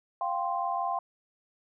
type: chord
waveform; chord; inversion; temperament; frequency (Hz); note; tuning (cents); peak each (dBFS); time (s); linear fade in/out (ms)
sine; F suspended second; none; equal; 698.5 / 784 / 1046.5; F5 / G5 / C6; 0 / 0 / 0; -32; 0.21-0.99; 2
effects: none